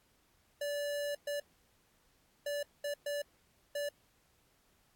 square tone bursts at uneven times, 579 Hz, D5, 25 cents flat, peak -35 dBFS, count 6, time 0.61-1.15 / 1.27-1.4 / 2.46-2.63 / 2.84-2.94 / 3.06-3.22 / 3.75-3.89 s, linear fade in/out 5 ms, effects pink hiss -71 dBFS RMS until 4.95 s + AAC 64 kbps

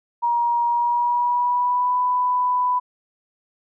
sine tone with pitch glide, 948 to 994 Hz, A#5 to B5, +29 to +11 cents, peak -17 dBFS, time 0.22-2.8 s, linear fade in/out 20 ms, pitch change +82 cents, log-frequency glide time 0.66-1.97 s, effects none

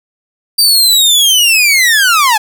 sawtooth linear sweep, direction down, 4699 to 818 Hz, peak -3 dBFS, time 0.58-2.38 s, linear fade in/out 10 ms, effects none

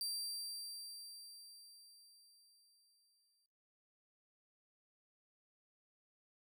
sawtooth tone with exponential decay, 4703 Hz, D8, 2 cents sharp, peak -35 dBFS, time 0.01-3.46 s, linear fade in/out 1 ms, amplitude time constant 750 ms, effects noise-tail reverb RT60 0.5 s tail -19 dB re dry

